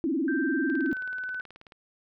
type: tone with vibrato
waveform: sine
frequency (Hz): 295.9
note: D4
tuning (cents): +13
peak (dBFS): -24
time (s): 0.04-0.93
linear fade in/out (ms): 0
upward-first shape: sine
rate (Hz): 20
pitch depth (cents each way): 260
type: tone with pitch glide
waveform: sine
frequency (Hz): 1568 to 1504.1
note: G6 to F#6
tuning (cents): 0 to +28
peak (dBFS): -31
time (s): 0.28-1.41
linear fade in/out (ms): 2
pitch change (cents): -72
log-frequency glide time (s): 0.75-1.02
type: click train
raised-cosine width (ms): 0.3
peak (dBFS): -32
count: 20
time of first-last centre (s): 0.7-1.722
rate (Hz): 18.6
effects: none